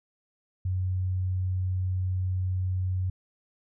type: tone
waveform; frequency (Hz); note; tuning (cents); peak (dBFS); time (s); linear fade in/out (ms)
sine; 92.5; F#2; 0; -25; 0.65-3.1; 5
effects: none